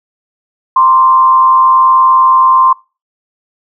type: tone with frequency modulation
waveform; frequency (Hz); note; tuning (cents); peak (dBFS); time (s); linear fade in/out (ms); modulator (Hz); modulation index
sine; 1046.5; C6; 0; -4; 0.76-2.73; 5; 109; 0.49
effects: noise-tail reverb RT60 0.3 s tail -24 dB re dry